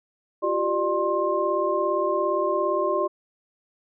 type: tone cluster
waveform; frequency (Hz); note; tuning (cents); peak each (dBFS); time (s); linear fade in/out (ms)
sine; 348.1 / 385.5 / 599 / 1060; F4 / G4 / D5 / C6; -6 / -29 / +34 / +22; -28 / -27 / -25 / -26; 0.42-3.08; 20
effects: none